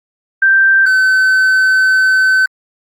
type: tone pair in turn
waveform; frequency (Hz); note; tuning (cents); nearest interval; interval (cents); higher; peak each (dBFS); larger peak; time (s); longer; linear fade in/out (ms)
sine / triangle; 1568 / 1526; G6 / G6; 0 / -47; unison; 47; first; -6; neither; 0.42-0.86 / 0.86-2.46; second; 5
effects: Opus 32 kbps